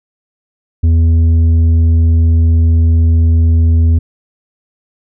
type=tone with tanh clipping; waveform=sine; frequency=82.2 Hz; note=E2; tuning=4 cents flat; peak=-7 dBFS; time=0.83-3.99 s; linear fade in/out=10 ms; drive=6 dB; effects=none